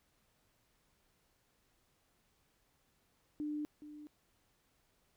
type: tone with echo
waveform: sine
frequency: 298.9 Hz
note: D4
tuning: 31 cents sharp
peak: -36 dBFS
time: 3.4-3.65 s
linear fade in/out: 0 ms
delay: 420 ms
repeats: 1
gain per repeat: -12 dB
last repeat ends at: 4.07 s
effects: pink hiss -75 dBFS RMS until 5.16 s